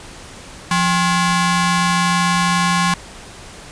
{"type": "ring-modulated tone", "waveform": "sawtooth", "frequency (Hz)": 622.3, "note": "D#5", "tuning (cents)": 0, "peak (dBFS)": -7, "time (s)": [0.71, 2.94], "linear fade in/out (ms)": 2, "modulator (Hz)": 447, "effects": ["pink hiss -37 dBFS RMS until 3.71 s", "resampled to 22050 Hz"]}